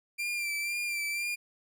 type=tone with vibrato; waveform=40% pulse; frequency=2367 Hz; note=D7; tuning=13 cents sharp; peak=-30 dBFS; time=0.18-1.36 s; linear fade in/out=20 ms; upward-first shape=sine; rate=2 Hz; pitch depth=36 cents each way; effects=none